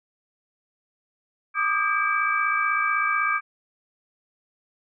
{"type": "tone cluster", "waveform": "sine", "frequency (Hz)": [1183, 1239, 1606, 2308], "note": ["D6", "D#6", "G6", "D7"], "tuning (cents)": [12, -8, 41, -31], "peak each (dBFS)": -26, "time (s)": [1.54, 3.41], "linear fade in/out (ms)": 50, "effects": []}